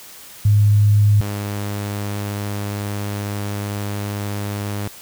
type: tone pair in turn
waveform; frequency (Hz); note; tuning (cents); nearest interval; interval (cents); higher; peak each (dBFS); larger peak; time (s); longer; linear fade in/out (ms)
sine / sawtooth; 103.83 / 102.22; G#2 / G#2; 0 / -27; unison; 27; first; -10 / -19; first; 0.45-1.21 / 1.21-4.88; second; 5
effects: white hiss -40 dBFS RMS until 5.01 s